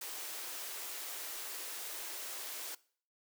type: high-pass noise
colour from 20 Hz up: white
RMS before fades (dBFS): -43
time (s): 0.01-2.75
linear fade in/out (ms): 5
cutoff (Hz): 300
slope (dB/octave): 48
effects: noise-tail reverb RT60 0.5 s tail -21 dB re dry